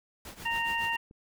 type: noise with tremolo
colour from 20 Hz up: pink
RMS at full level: -42 dBFS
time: 0.25-0.96 s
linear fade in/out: 2 ms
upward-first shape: triangle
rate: 7.2 Hz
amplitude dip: 85%
type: harmonic tone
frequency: 926 Hz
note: A#5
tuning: 12 cents flat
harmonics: 1 / 2 / 3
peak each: -32 / -32 / -32 dBFS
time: 0.45-0.97 s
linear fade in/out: 10 ms
type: click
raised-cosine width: 3 ms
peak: -39 dBFS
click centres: 1.111 s
effects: none